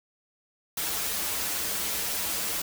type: noise with comb filter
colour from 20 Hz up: white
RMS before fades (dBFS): -30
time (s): 0.77-2.62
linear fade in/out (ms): 5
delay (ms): 7.8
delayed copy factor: -0.7
effects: none

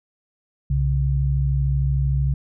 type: tone pair together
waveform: sine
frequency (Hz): 64.36 / 137.6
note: C2 / C#3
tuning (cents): -28 / -12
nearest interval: octave + minor second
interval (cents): 1316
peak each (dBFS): -20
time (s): 0.7-2.34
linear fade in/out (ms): 5
effects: none

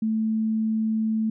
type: tone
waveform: sine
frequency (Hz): 220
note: A3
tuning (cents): 0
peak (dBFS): -21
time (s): 0.02-1.3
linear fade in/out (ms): 5
effects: none

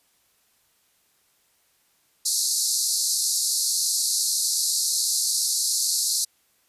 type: band-pass noise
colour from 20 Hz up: pink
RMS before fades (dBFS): -24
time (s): 2.25-6.25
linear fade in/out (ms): 10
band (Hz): 4100 to 12000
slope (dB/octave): 96
effects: white hiss -65 dBFS RMS until 6.68 s + resampled to 32000 Hz

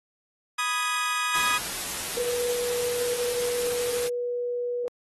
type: chord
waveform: 25% pulse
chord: G# minor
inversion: first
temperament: equal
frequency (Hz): 987.8 / 1244.5 / 1661.2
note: B5 / D#6 / G#6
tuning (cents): 0 / 0 / 0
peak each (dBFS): -29 / -23 / -27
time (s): 0.58-1.58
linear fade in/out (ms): 10
type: noise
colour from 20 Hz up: white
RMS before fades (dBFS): -32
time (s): 1.35-4.08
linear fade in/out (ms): 2
type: tone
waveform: sine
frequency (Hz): 486.1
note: B4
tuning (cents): -28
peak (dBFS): -26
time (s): 2.17-4.88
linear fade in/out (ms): 0
effects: AAC 32 kbps

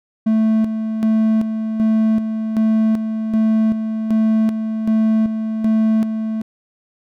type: tone with tremolo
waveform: triangle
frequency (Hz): 220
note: A3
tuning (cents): 0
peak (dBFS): -10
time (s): 0.26-6.42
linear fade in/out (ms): 10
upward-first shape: square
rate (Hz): 1.3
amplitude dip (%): 55
effects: none

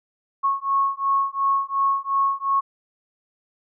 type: beating tone pair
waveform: sine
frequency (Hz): 1097 / 1099.8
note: C#6 / C#6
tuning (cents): -18 / -14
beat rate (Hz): 2.8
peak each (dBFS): -22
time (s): 0.43-2.61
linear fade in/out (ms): 20
effects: none

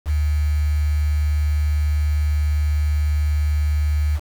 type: tone with quantisation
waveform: sine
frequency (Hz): 74.6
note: D2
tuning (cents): +28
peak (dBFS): -16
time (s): 0.05-4.2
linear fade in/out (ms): 50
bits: 6
effects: none

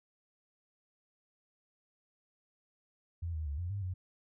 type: tone with pitch steps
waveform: sine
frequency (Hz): 84.7 / 78.4 / 71.5 / 87.8 / 100.4 / 91.7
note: E2 / D#2 / D2 / F2 / G2 / F#2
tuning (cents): +48 / +14 / -46 / +10 / +42 / -15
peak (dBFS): -34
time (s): 3.22-3.94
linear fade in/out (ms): 10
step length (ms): 120
effects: none

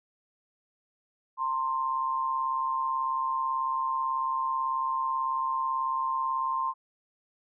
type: tone pair together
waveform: sine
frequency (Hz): 914 / 1052.2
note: A#5 / C6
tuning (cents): -34 / +9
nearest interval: major second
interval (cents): 243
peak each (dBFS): -33 / -27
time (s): 1.37-6.74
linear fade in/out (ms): 50
effects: none

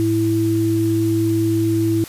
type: tone pair together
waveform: sine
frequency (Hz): 108.26 / 329.6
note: A2 / E4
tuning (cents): -28 / 0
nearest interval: octave + perfect fifth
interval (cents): 1928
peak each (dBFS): -20 / -16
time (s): 0-2.04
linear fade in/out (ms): 0
effects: white hiss -37 dBFS RMS until 2.08 s + resampled to 32000 Hz

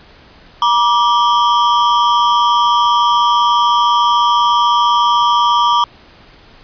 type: ring-modulated tone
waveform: square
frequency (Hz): 1066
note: C6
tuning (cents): +32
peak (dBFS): -7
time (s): 0.62-5.84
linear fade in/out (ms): 2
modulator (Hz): 107
effects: pink hiss -43 dBFS RMS until 6.63 s + resampled to 11025 Hz

